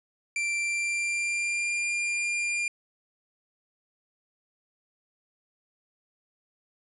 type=tone with pitch glide; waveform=45% pulse; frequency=2355 to 2399 Hz; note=D7 to D7; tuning=+4 to +36 cents; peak=-26 dBFS; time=0.36-2.68 s; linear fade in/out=2 ms; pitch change=+32 cents; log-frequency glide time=0.58-1.81 s; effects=resampled to 24000 Hz + 11-bit